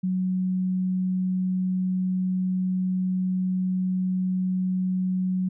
sine tone, 185 Hz, F#3, in tune, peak -22 dBFS, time 0.03-5.49 s, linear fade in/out 10 ms, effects none

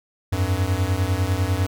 square beating tone pair, 88.5 / 98.5 Hz, F2 / G2, +23 / +9 cents, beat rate 10 Hz, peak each -23 dBFS, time 0.32-1.67 s, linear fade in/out 10 ms, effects none

